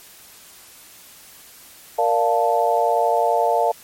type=chord; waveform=sine; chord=Bb major seventh; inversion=none; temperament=equal; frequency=466.2 / 587.3 / 698.5 / 880 Hz; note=Bb4 / D5 / F5 / A5; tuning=0 / 0 / 0 / 0 cents; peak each=-22 / -22 / -19 / -21 dBFS; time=1.98-3.72 s; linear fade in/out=10 ms; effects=white hiss -45 dBFS RMS until 3.83 s + MP3 64 kbps